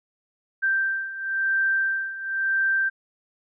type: beating tone pair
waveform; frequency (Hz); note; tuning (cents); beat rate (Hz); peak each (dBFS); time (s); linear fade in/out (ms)
sine; 1568 / 1568.97; G6 / G6; 0 / +1; 0.97; -27 / -23; 0.62-2.9; 20
effects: none